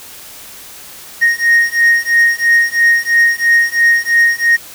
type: beating tone pair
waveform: triangle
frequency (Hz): 1862 / 1865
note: A#6 / A#6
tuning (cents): -2 / 0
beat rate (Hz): 3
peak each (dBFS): -10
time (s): 1.21-4.57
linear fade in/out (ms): 20
effects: white hiss -34 dBFS RMS until 4.74 s